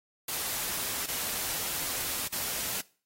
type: noise with dropouts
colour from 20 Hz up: white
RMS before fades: -33 dBFS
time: 0.28-2.81 s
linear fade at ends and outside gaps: 5 ms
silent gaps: 1.061-1.083 / 2.278-2.324 s
effects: noise-tail reverb RT60 0.4 s tail -21 dB re dry + AAC 48 kbps